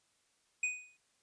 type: tone with exponential decay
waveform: square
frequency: 2489 Hz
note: D#7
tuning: in tune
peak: -29 dBFS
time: 0.63-0.97 s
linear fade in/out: 5 ms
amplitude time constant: 72 ms
effects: white hiss -74 dBFS RMS until 1.22 s + resampled to 22050 Hz